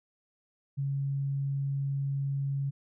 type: tone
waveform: sine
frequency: 138.59 Hz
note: C#3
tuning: in tune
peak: -28 dBFS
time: 0.77-2.71 s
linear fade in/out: 20 ms
effects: none